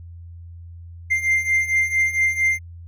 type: beating tone pair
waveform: triangle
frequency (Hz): 2093 / 2097.4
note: C7 / C7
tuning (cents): 0 / +4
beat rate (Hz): 4.4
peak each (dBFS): -21 / -17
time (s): 1.1-2.59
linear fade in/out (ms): 20
effects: added 85 Hz sine -36 dBFS peak until 2.87 s